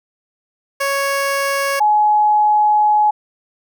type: tone pair in turn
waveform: 15% pulse / sine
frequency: 554.4 / 844 Hz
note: C#5 / G#5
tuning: 0 / +28 cents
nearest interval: perfect fifth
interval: 728 cents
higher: second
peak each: -10 dBFS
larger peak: neither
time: 0.8-1.8 / 1.8-3.11 s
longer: second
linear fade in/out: 10 ms
effects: none